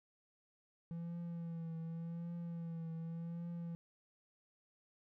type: tone with vibrato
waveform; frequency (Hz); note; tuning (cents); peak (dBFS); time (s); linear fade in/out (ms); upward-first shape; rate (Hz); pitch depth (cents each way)
triangle; 167.3; E3; +26; -39; 0.91-3.75; 0; triangle; 0.87; 46
effects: none